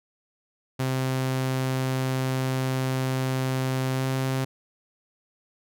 sawtooth tone with pitch glide, 130.81 to 132.1 Hz, C3 to C3, 0 to +17 cents, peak -20 dBFS, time 0.79-4.45 s, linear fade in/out 10 ms, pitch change +17 cents, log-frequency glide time 3.94-4.04 s, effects none

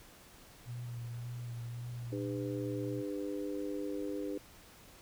sine tone with vibrato, 119.6 Hz, A#2, 45 cents sharp, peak -39 dBFS, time 0.65-3.04 s, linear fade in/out 50 ms, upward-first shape sine, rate 1.8 Hz, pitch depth 25 cents each way
harmonic tone, 100.3 Hz, G2, 40 cents sharp, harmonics 3 / 4 / 5, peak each -38 / -41 / -42 dBFS, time 2.12-4.38 s, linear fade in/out 5 ms
effects pink hiss -57 dBFS RMS until 5.01 s

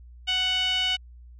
sawtooth tone with band-pass filter, 742 Hz, F#5, 5 cents sharp, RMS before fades -25 dBFS, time 0.27-0.97 s, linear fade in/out 20 ms, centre 3000 Hz, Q 5.1, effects added 60 Hz sine -44 dBFS peak until 1.39 s + resampled to 22050 Hz

